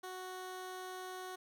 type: tone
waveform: 15% pulse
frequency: 370 Hz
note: F#4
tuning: in tune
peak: -37 dBFS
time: 0.03-1.36 s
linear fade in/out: 10 ms
effects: none